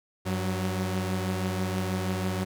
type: tone pair together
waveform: sawtooth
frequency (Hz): 95.6 / 185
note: G2 / F#3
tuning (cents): -43 / 0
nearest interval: major seventh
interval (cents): 1143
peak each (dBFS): -26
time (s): 0.25-2.45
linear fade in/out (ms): 20
effects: none